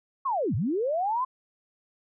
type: linear two-way sweep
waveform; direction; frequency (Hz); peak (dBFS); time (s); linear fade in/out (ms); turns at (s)
sine; down then up; 1136 to 89.8 to 1060; -24; 0.25-1.25; 10; 0.55
effects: none